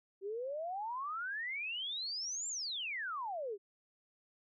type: exponential two-way sweep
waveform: sine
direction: up then down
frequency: 378 to 7470 to 378 Hz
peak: -37 dBFS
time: 0.21-3.58 s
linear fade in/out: 50 ms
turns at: 2.48 s
effects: none